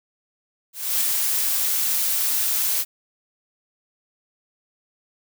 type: noise with ADSR envelope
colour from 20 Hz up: blue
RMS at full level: -20 dBFS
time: 0.73-2.85 s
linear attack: 280 ms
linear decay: 9 ms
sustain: -2 dB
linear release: 46 ms
effects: none